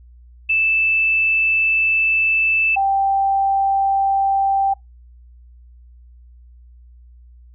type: tone pair in turn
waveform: sine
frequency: 2637 / 784 Hz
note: E7 / G5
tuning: 0 / 0 cents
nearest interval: octave + major sixth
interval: 2100 cents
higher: first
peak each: -14 dBFS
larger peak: neither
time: 0.49-2.76 / 2.76-4.74 s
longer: first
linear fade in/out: 10 ms
effects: noise-tail reverb RT60 0.2 s tail -26 dB re dry + added 60 Hz sine -42 dBFS peak until 7.54 s